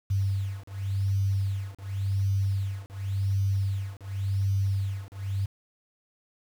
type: beating tone pair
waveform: sine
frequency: 97.5 / 98.4 Hz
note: G2 / G2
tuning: -9 / +7 cents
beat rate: 0.9 Hz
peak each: -28 / -28 dBFS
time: 0.1-5.46 s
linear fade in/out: 10 ms
effects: 8-bit